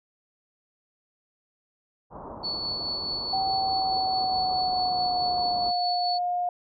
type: low-pass noise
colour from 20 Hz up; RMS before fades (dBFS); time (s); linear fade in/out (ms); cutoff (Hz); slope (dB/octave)
white; -40; 2.1-5.73; 50; 1100; 48
type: tone with tremolo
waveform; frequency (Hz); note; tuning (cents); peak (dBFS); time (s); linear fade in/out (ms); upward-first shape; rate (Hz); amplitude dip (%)
sine; 4435; C#8; 0; -27; 2.43-6.19; 20; sine; 4.7; 30
type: tone with pitch glide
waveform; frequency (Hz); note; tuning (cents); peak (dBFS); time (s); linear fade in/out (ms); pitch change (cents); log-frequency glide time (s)
sine; 768 to 712.4; G5 to F5; -36 to +34; -24; 3.33-6.49; 2; -130; 3.61-5.66
effects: none